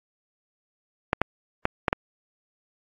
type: clicks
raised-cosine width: 0.5 ms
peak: -5 dBFS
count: 5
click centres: 1.131 / 1.216 / 1.654 / 1.882 / 1.929 s
effects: AAC 48 kbps

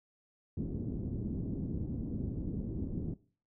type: low-pass noise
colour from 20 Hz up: white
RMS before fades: -37 dBFS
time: 0.57-3.14 s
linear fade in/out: 5 ms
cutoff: 280 Hz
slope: 24 dB/octave
effects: noise-tail reverb RT60 0.4 s tail -18 dB re dry

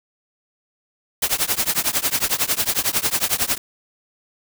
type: noise with tremolo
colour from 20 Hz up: white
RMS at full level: -17 dBFS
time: 1.22-3.58 s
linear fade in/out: 5 ms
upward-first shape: triangle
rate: 11 Hz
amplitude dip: 100%
effects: none

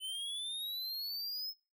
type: exponential sweep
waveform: square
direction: up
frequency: 3023 to 5220 Hz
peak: -38 dBFS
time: 0-1.54 s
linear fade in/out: 50 ms
effects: noise-tail reverb RT60 0.3 s tail -23 dB re dry

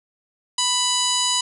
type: harmonic tone with a mistuned harmonic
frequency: 990 Hz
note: B5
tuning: 4 cents sharp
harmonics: 1 / 2 / 3 / 4 / 5 / 6 / 7 / 8 / 9 / 10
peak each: -26 / -36 / -25 / -25 / -26 / -33 / -25 / -33 / -34 / -32 dBFS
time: 0.58-1.41 s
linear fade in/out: 5 ms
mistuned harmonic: 6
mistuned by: +63 cents
effects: none

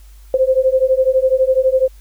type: beating tone pair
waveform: sine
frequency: 516 / 528 Hz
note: C5 / C5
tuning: -24 / +16 cents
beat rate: 12 Hz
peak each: -14 dBFS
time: 0.34-1.88 s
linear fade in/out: 2 ms
effects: added 50 Hz sine -38 dBFS peak until 2 s + white hiss -53 dBFS RMS until 2 s

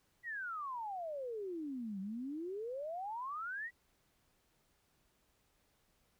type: exponential two-way sweep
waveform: sine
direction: down then up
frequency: 1975.5 to 187.1 to 1975.5 Hz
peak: -39 dBFS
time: 0.23-3.71 s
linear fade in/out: 50 ms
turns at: 2 s
effects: pink hiss -75 dBFS RMS until 6.19 s

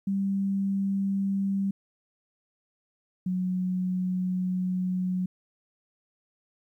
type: tone pair in turn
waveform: sine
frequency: 196 / 183.51 Hz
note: G3 / F#3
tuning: 0 / -14 cents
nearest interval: minor second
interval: 114 cents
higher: first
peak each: -24 / -25 dBFS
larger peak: first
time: 0.07-1.71 / 3.26-5.26 s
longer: second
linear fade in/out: 5 ms
effects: 11-bit

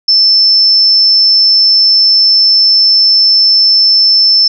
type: tone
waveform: sine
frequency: 5300 Hz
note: E8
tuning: 9 cents sharp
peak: -4 dBFS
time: 0.08-4.48 s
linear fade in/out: 5 ms
effects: none

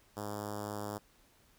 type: tone with notch filter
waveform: 5% pulse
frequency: 103.9 Hz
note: G#2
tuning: 1 cent sharp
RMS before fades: -40 dBFS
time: 0.16-0.99 s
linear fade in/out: 20 ms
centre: 2600 Hz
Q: 0.56
effects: pink hiss -66 dBFS RMS until 1.58 s

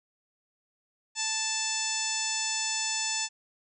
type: harmonic tone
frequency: 880 Hz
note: A5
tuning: in tune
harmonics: 1 / 2 / 3 / 4 / 5 / 6 / 7 / 8 / 9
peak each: -39 / -40 / -36 / -38 / -39 / -35 / -37 / -34 / -38 dBFS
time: 1.15-3.29 s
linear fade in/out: 50 ms
effects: none

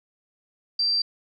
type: tone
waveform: sine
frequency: 4699 Hz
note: D8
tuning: in tune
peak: -20 dBFS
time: 0.79-1.02 s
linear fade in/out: 5 ms
effects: none

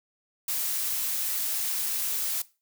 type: noise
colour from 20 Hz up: blue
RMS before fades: -29 dBFS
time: 0.48-2.42 s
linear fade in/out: 5 ms
effects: noise-tail reverb RT60 0.3 s tail -19 dB re dry

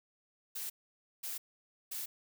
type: noise bursts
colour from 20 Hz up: blue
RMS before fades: -40 dBFS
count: 3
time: 0.55-2.06 s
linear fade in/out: 10 ms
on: 150 ms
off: 530 ms
effects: none

